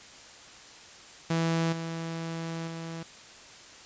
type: tone with level steps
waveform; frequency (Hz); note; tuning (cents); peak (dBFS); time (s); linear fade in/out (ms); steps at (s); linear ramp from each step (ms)
sawtooth; 164.81; E3; 0; -21 / -29 / -32; 1.3-3.03; 5; 1.72 / 2.67; 10
effects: white hiss -49 dBFS RMS until 3.85 s + resampled to 16000 Hz

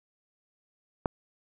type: click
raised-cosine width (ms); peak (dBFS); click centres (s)
1; -12; 1.058
effects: none

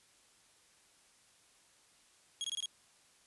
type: tone bursts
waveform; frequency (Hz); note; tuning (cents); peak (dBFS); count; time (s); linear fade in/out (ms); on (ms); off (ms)
sawtooth; 3291; G#7; -16; -32; 5; 2.41-2.658; 0; 32; 22
effects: white hiss -66 dBFS RMS until 3.26 s + resampled to 24000 Hz

